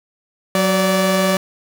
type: tone pair together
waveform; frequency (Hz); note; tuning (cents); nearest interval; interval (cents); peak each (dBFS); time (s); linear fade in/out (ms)
sawtooth; 186.64 / 580; F#3 / D5; +15 / -22; octave + minor sixth; 1963; -13; 0.55-1.37; 2
effects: 7-bit